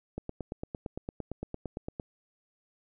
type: click train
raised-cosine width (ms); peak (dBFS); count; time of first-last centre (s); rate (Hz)
2; -22; 17; 0.18-1.998; 8.8
effects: none